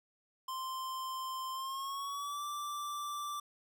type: tone with pitch glide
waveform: square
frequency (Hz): 1044 to 1171.9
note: C6 to D6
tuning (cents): -4 to -4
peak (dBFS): -38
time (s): 0.48-3.4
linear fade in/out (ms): 5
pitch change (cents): +200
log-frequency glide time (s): 1.51-2.45
effects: none